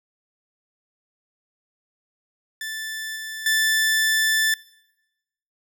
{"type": "tone with level steps", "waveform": "sawtooth", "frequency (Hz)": 1760, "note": "A6", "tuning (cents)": 0, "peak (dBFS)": [-25, -27, -14], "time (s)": [2.61, 4.54], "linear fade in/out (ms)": 2, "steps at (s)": [3.16, 3.46], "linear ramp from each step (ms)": 2, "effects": ["noise-tail reverb RT60 1.0 s tail -24 dB re dry"]}